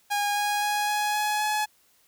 sawtooth tone with pitch steps, 819 / 824.7 / 830.4 / 836.2 / 842 / 847.9 Hz, G#5 / G#5 / G#5 / G#5 / G#5 / G#5, -24 / -12 / 0 / +12 / +24 / +36 cents, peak -20 dBFS, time 0.1-1.66 s, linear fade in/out 20 ms, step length 260 ms, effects white hiss -63 dBFS RMS until 2.07 s

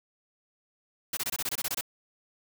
white noise bursts, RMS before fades -31 dBFS, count 11, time 1.13-1.811 s, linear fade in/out 5 ms, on 41 ms, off 23 ms, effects none

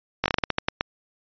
slowing click train, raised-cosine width 0.3 ms, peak -5 dBFS, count 11, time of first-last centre 0.24-0.81 s, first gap 18 ms, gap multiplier 1.24, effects resampled to 11025 Hz

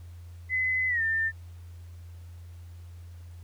sine tone with pitch glide, 2028 to 1796.3 Hz, B6 to A6, +45 to +35 cents, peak -24 dBFS, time 0.49-1.32 s, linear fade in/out 50 ms, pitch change -210 cents, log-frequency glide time 0.88-1.02 s, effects added 86 Hz sine -42 dBFS peak until 3.43 s + pink hiss -62 dBFS RMS until 3.43 s

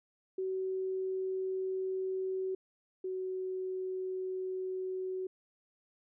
sine tone pair in turn, 377.5 / 373.6 Hz, F#4 / F#4, +35 / +17 cents, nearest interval unison, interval 18 cents, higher first, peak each -32 / -34 dBFS, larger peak first, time 0.38-2.55 / 3.04-5.27 s, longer second, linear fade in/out 5 ms, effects none

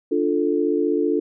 sine chord, D minor, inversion none, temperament equal, 293.7 / 349.2 / 440 Hz, D4 / F4 / A4, 0 / 0 / 0 cents, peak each -22 dBFS, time 0.11-1.2 s, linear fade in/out 10 ms, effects none

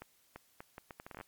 accelerating click train, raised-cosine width 0.5 ms, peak -30 dBFS, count 13, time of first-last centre 0.02-1.211 s, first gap 340 ms, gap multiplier 0.72, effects white hiss -69 dBFS RMS until 1.27 s + MP3 96 kbps

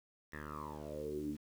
10% pulse tone with low-pass filter sweep, 75.1 Hz, D2, 39 cents sharp, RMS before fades -43 dBFS, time 0.32-1.37 s, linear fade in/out 20 ms, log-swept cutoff 1900 to 250 Hz, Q 8.6, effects 10-bit

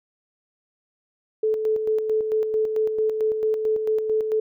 sine tone with tremolo, 435.2 Hz, A4, 19 cents flat, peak -18 dBFS, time 1.43-4.4 s, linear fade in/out 5 ms, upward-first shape square, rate 4.5 Hz, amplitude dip 45%, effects none

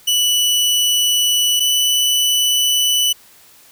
sawtooth tone pair in turn, 2960 / 2977 Hz, F#7 / F#7, 0 / +10 cents, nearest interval unison, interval 10 cents, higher second, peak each -10 dBFS, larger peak neither, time 0.07-1.6 / 1.6-3.13 s, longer neither, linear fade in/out 10 ms, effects white hiss -47 dBFS RMS until 3.71 s

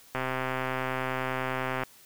click train, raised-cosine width 0.5 ms, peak -15 dBFS, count 220, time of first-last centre 0.15-1.835 s, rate 130 Hz, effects white hiss -55 dBFS RMS until 2.05 s

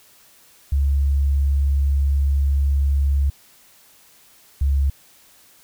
sine tone pair in turn, 69.7 / 69.3 Hz, C#2 / C#2, +10 / 0 cents, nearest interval unison, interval 10 cents, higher first, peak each -15 dBFS, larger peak neither, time 0.72-3.3 / 4.61-4.9 s, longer first, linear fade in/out 5 ms, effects white hiss -52 dBFS RMS until 5.63 s

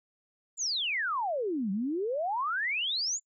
sine exponential two-way sweep, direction down then up, 7350 to 185.5 to 7350 Hz, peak -28 dBFS, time 0.57-3.2 s, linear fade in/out 50 ms, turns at 1.71 s, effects noise-tail reverb RT60 0.1 s tail -25 dB re dry

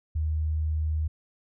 sine tone, 77.78 Hz, D#2, in tune, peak -24 dBFS, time 0.15-1.08 s, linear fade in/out 10 ms, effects none

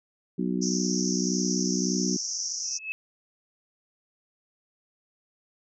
harmonic tone, 61.74 Hz, B1, in tune, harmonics 3 / 4 / 5 / 6, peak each -28 / -30 / -32 / -34 dBFS, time 0.38-2.17 s, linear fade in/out 10 ms
pink band-pass noise, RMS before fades -32 dBFS, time 0.61-2.79 s, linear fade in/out 20 ms, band 5400 to 6300 Hz, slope 96 dB/octave
sine tone with exponential growth, 2594 Hz, E7, 28 cents flat, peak -26 dBFS, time 2.64-2.92 s, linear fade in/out 0 ms, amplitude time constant 60 ms
effects none

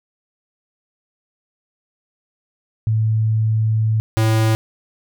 sine / square tone pair in turn, 110 / 110.77 Hz, A2 / A2, 0 / +12 cents, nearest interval unison, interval 12 cents, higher second, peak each -14 dBFS, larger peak neither, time 2.87-4 / 4.17-4.55 s, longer first, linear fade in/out 0 ms, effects none

